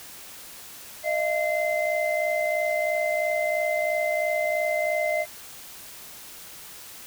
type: tone cluster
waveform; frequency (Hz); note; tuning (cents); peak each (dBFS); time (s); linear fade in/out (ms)
sine; 617 / 680 / 2071; D#5 / F5 / C7; -15 / -46 / -18; -25 / -28 / -28; 1.03-5.26; 50
effects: white hiss -43 dBFS RMS until 7.06 s